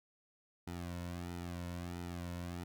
sawtooth tone with flanger, 87.4 Hz, F2, 2 cents sharp, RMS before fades -43 dBFS, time 0.67-2.64 s, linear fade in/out 5 ms, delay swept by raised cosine 1.8 to 2.52 ms, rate 1.5 Hz, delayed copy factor -0.8, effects none

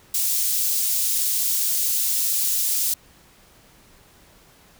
white high-pass noise, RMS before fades -22 dBFS, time 0.14-2.94 s, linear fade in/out 5 ms, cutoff 5300 Hz, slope 12 dB/octave, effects pink hiss -53 dBFS RMS until 4.79 s

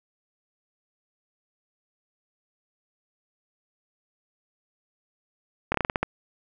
slowing click train, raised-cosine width 0.5 ms, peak -8 dBFS, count 8, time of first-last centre 5.72-6.03 s, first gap 24 ms, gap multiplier 1.2, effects none

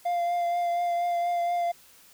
triangle tone with vibrato, 696 Hz, F5, 6 cents flat, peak -22 dBFS, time 0.05-1.72 s, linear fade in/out 10 ms, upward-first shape triangle, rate 4.2 Hz, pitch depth 20 cents each way, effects white hiss -55 dBFS RMS until 2.13 s

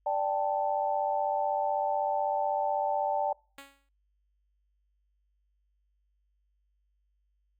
sine chord, D suspended fourth, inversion none, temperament equal, 587.3 / 784 / 880 Hz, D5 / G5 / A5, 0 / 0 / 0 cents, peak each -31 / -30 / -31 dBFS, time 0.06-3.33 s, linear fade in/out 5 ms
5% pulse tone with exponential decay, 277.2 Hz, C#4, in tune, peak -31 dBFS, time 3.58-3.89 s, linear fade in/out 2 ms, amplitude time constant 67 ms
effects noise-tail reverb RT60 0.4 s tail -26 dB re dry + added 50 Hz sine -70 dBFS peak until 7.59 s

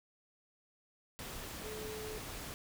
sine tone in noise, 431.3 Hz, A4, 35 cents flat, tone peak -43 dBFS, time 1.64-2.18 s, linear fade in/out 0 ms, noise pink, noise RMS -45 dBFS, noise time 1.19-2.54 s, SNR -1 dB, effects none

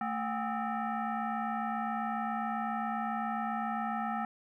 sine tone with frequency modulation, 289.7 Hz, D4, 24 cents flat, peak -31 dBFS, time 0.01-4.25 s, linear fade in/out 2 ms, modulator 512 Hz, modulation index 2.4, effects 12-bit

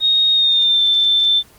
sine tone with pitch glide, 3729 to 3548 Hz, A#7 to A7, 0 to +14 cents, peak -11 dBFS, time 0-1.43 s, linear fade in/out 50 ms, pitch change -86 cents, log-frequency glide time 0.33-0.83 s, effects pink hiss -47 dBFS RMS until 1.58 s + Opus 24 kbps

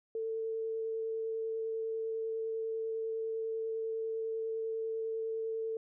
sine tone with vibrato, 446.9 Hz, A4, 27 cents sharp, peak -33 dBFS, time 0.15-5.77 s, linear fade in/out 2 ms, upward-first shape triangle, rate 10 Hz, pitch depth 10 cents each way, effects none

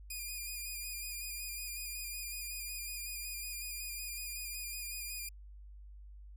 5% pulse tone with vibrato, 2437 Hz, D#7, 37 cents flat, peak -31 dBFS, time 0.1-5.29 s, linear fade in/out 5 ms, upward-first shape square, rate 5.4 Hz, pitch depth 25 cents each way, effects added 50 Hz sine -49 dBFS peak until 6.36 s

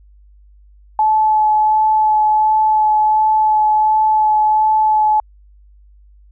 sine tone with vibrato, 861 Hz, A5, 38 cents flat, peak -10 dBFS, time 0.99-5.2 s, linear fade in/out 2 ms, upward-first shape sine, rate 1.4 Hz, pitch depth 11 cents each way, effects added 50 Hz sine -43 dBFS peak until 6.31 s

